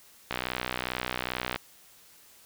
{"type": "click train", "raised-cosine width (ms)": 0.3, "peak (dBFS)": -13, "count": 79, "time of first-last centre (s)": [0.31, 1.56], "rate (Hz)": 62.4, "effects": ["white hiss -56 dBFS RMS until 2.45 s"]}